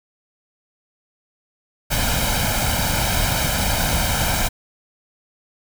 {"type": "noise with comb filter", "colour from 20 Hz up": "pink", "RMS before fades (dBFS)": -20, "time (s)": [1.9, 4.49], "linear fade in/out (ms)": 20, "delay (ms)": 1.3, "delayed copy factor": 0.7, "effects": []}